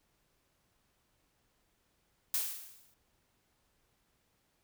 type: noise with exponential decay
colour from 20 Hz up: blue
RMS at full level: -30 dBFS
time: 2.34-2.94 s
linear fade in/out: 1 ms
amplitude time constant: 130 ms
effects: pink hiss -75 dBFS RMS until 4.63 s